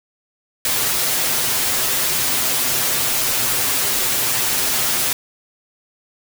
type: noise with comb filter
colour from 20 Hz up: white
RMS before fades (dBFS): -19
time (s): 0.65-5.13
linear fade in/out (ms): 2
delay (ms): 7.8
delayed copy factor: +0.8
effects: none